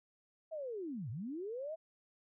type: linear two-way sweep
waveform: sine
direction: down then up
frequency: 659.3 to 100.8 to 659.3 Hz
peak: -39 dBFS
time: 0.51-1.76 s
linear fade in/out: 20 ms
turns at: 1.1 s
effects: none